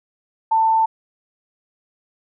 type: tone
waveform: sine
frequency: 891 Hz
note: A5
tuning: 22 cents sharp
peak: -13 dBFS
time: 0.51-0.86 s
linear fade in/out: 10 ms
effects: none